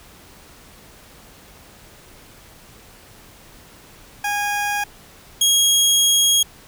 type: tone pair in turn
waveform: 20% pulse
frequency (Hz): 821 / 3284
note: G#5 / G#7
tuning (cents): -20 / -20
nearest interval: 2 octaves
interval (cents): 2400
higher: second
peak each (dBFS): -15 / -8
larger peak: second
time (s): 4.24-4.84 / 5.41-6.43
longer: second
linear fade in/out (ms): 5
effects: pink hiss -46 dBFS RMS until 6.67 s